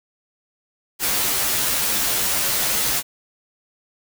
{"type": "noise with comb filter", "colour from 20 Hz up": "white", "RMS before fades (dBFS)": -21, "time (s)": [0.99, 3.03], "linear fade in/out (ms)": 50, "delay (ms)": 12, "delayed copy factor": -0.9, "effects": []}